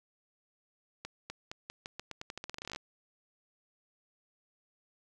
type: accelerating click train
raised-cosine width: 0.2 ms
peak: -23 dBFS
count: 22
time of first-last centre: 1.05-2.761 s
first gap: 250 ms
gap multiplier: 0.86
effects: none